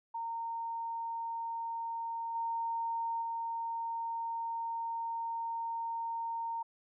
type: tone with level steps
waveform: sine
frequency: 920 Hz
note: A#5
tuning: 23 cents flat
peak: -35 / -32 / -34 dBFS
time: 0.14-6.63 s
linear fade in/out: 10 ms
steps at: 2.34 / 3.21 s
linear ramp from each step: 20 ms
effects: none